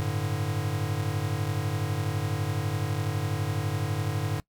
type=chord; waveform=square; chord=G suspended second; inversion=none; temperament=equal; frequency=98 / 110 / 146.83 Hz; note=G2 / A2 / D3; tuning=0 / 0 / 0 cents; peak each=-32 dBFS; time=0-4.4 s; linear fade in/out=0 ms; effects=noise-tail reverb RT60 0.1 s tail -22 dB re dry